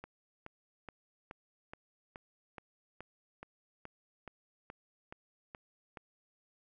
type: click train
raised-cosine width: 0.5 ms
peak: -30 dBFS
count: 15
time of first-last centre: 0.04-5.972 s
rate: 2.36 Hz
effects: none